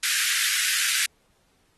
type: high-pass noise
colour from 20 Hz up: pink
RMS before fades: -24 dBFS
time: 0.03-1.06 s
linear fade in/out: 2 ms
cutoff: 1500 Hz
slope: 48 dB/octave
effects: pink hiss -66 dBFS RMS until 1.77 s + AAC 32 kbps